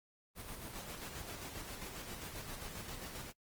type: noise with tremolo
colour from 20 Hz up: pink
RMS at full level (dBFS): -45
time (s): 0.35-3.33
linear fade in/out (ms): 50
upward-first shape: square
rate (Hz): 7.5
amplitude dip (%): 35
effects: noise-tail reverb RT60 0.1 s tail -25 dB re dry + Opus 24 kbps